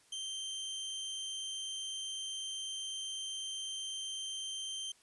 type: tone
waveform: sawtooth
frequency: 3136 Hz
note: G7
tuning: in tune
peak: -35 dBFS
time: 0.12-4.92 s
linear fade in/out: 5 ms
effects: white hiss -66 dBFS RMS until 5.02 s + resampled to 24000 Hz